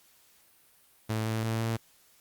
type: tone with pitch steps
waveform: sawtooth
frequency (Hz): 110 / 111.21 / 112.44 / 113.68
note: A2 / A2 / A2 / A#2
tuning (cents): 0 / +19 / +38 / -43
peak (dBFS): -24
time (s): 1.09-1.77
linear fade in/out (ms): 10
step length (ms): 170
effects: white hiss -62 dBFS RMS until 2.2 s + Opus 48 kbps